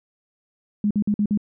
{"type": "tone bursts", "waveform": "sine", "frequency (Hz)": 207.4, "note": "G#3", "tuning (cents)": -2, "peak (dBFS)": -17, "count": 5, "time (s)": [0.84, 1.375], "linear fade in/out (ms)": 2, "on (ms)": 67, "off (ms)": 50, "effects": []}